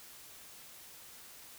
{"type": "silence", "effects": ["white hiss -53 dBFS RMS until 1.58 s"]}